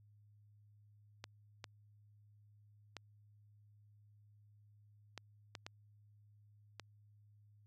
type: clicks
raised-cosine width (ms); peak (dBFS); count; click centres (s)
0.2; -28; 7; 1.241 / 1.642 / 2.967 / 5.177 / 5.552 / 5.665 / 6.797
effects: added 104 Hz sine -63 dBFS peak until 7.66 s